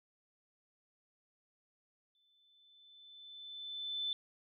sine tone with exponential growth, 3520 Hz, A7, in tune, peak -33 dBFS, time 2.15-4.13 s, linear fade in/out 1 ms, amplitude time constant 430 ms, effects none

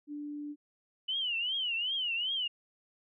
sine tone, 293.7 Hz, D4, in tune, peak -37 dBFS, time 0.07-0.56 s, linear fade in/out 50 ms
sine tone with vibrato, 2956 Hz, F#7, 2 cents flat, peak -30 dBFS, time 1.08-2.48 s, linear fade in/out 10 ms, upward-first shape triangle, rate 2.6 Hz, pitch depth 190 cents each way
effects none

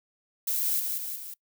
violet noise with echo, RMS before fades -28 dBFS, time 0.47-0.8 s, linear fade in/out 5 ms, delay 180 ms, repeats 3, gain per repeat -4 dB, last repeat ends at 1.34 s, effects noise-tail reverb RT60 0.1 s tail -23 dB re dry

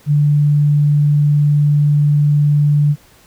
sine tone, 146.83 Hz, D3, in tune, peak -9 dBFS, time 0.06-2.96 s, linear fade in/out 50 ms, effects pink hiss -48 dBFS RMS until 3.26 s

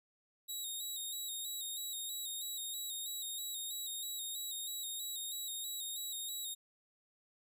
15% pulse tone with vibrato, 3792 Hz, A#7, 29 cents sharp, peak -33 dBFS, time 0.48-6.55 s, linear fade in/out 20 ms, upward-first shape square, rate 3.1 Hz, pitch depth 39 cents each way, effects none

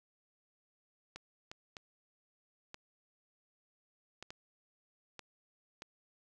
clicks, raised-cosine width 0.2 ms, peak -28 dBFS, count 8, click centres 1.16 / 1.515 / 1.768 / 2.744 / 4.226 / 4.305 / 5.193 / 5.821 s, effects none

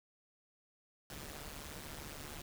pink noise with amplitude modulation, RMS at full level -44 dBFS, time 1.1-2.42 s, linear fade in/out 2 ms, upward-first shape sine, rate 147 Hz, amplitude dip 80%, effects none

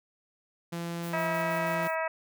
sawtooth tone, 170 Hz, F3, 46 cents flat, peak -29 dBFS, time 0.72-1.88 s, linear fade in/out 10 ms
violet noise with tremolo, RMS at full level -47 dBFS, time 1.02-1.96 s, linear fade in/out 20 ms, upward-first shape square, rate 6.2 Hz, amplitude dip 60%
harmonic tone, 322.3 Hz, E4, 39 cents flat, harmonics 2 / 3 / 4 / 5 / 6 / 7 / 8, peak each -31 / -34 / -37 / -38 / -37 / -43 / -42 dBFS, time 1.13-2.08 s, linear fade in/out 5 ms
effects none

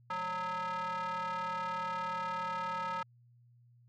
square ring-modulated tone, 186.4 Hz, F#3, 13 cents sharp, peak -32 dBFS, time 0.1-3.03 s, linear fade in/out 5 ms, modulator 1100 Hz, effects added 120 Hz sine -60 dBFS peak until 3.88 s + low-pass 4000 Hz 12 dB/octave

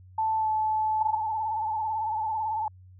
sine tone with pitch glide, 880 to 867.4 Hz, A5 to A5, 0 to -25 cents, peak -23 dBFS, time 0.18-1.15 s, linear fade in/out 5 ms, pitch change -25 cents, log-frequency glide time 0.38-0.48 s
sine tone with vibrato, 872 Hz, A5, 16 cents flat, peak -26 dBFS, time 1.01-2.68 s, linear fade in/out 2 ms, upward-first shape sine, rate 18 Hz, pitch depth 56 cents each way
effects added 92 Hz sine -48 dBFS peak until 2.99 s

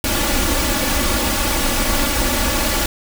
pink noise with comb filter, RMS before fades -18 dBFS, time 0.04-2.86 s, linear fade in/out 2 ms, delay 3.5 ms, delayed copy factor +0.8, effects none

